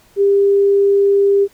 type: tone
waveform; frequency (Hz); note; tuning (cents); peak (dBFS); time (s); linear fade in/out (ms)
sine; 398.9; G4; +30; -9; 0.16-1.48; 50
effects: pink hiss -51 dBFS RMS until 1.53 s